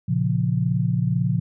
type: chord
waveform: sine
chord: Bb minor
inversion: none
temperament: equal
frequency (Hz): 116.54 / 138.59 / 174.61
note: Bb2 / Db3 / F3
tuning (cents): 0 / 0 / 0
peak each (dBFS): -23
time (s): 0.08-1.4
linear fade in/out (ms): 10
effects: none